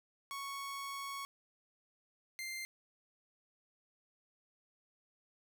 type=tone pair in turn; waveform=sawtooth; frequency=1108.7 / 2093 Hz; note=C#6 / C7; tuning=0 / 0 cents; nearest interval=major seventh; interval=1100 cents; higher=second; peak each=-37 / -37 dBFS; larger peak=neither; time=0.31-1.25 / 2.39-2.65 s; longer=first; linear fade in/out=0 ms; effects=none